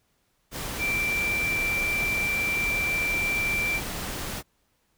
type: tone in noise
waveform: sine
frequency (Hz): 2349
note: D7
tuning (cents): 0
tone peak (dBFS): -24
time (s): 0.78-3.81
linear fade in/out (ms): 50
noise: pink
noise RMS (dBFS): -33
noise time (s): 0.51-4.43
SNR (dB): +6
effects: pink hiss -70 dBFS RMS until 4.97 s